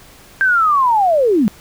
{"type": "linear sweep", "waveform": "sine", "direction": "down", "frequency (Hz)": [1594, 186], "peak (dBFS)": -10, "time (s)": [0.41, 1.48], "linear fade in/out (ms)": 0, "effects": ["pink hiss -43 dBFS RMS until 1.6 s"]}